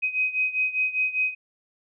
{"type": "beating tone pair", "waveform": "sine", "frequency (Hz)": [2516, 2521], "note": ["D#7", "D#7"], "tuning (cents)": [19, 22], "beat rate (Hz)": 5, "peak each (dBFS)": [-24, -27], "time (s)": [0.02, 1.35], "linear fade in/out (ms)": 20, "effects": []}